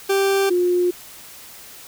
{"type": "tone pair in turn", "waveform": ["40% pulse", "sine"], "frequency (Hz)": [392, 356], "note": ["G4", "F4"], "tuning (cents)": [0, 33], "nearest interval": "major second", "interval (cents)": 167, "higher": "first", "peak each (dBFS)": -15, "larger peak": "neither", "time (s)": [[0.09, 0.5], [0.5, 0.91]], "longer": "neither", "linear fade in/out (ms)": 10, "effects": ["white hiss -41 dBFS RMS until 1.87 s"]}